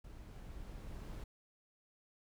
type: noise with level ramp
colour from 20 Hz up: brown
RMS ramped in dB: -52 to -45 dBFS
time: 0.04-1.24 s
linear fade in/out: 5 ms
effects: none